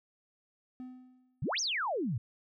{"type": "tone with exponential decay", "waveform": "triangle", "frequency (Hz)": 253.7, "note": "B3", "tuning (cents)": 47, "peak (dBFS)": -37, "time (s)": [0.8, 1.49], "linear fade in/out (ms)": 0, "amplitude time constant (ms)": 150}
{"type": "exponential two-way sweep", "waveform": "sine", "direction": "up then down", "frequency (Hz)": [101, 6645, 101], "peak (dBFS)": -30, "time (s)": [1.42, 2.18], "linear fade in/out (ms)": 5, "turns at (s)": 1.6}
{"effects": []}